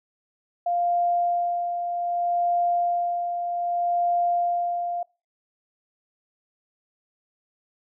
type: tone with tremolo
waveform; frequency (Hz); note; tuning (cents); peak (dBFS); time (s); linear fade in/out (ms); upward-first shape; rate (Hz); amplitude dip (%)
sine; 698.5; F5; 0; -19; 0.66-5.03; 5; sine; 0.64; 50
effects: noise-tail reverb RT60 0.3 s tail -25 dB re dry